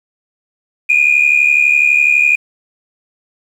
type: tone pair together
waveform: sine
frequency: 2408 / 2480 Hz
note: D7 / D#7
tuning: +43 / -6 cents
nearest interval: minor second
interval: 51 cents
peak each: -10 dBFS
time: 0.89-2.36 s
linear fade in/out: 10 ms
effects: tanh soft clip ceiling -2 dBFS + 7-bit